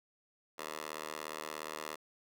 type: tone with high-pass filter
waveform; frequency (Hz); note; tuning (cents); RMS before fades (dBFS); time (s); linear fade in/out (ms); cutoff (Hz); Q
10% pulse; 77.1; D#2; -15; -43; 0.58-1.96; 10; 690; 1
effects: none